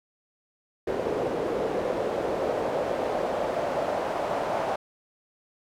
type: noise with band-pass filter sweep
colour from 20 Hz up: pink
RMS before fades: -28 dBFS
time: 0.87-4.76 s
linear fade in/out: 5 ms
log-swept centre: 460 to 690 Hz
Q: 2.6
effects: none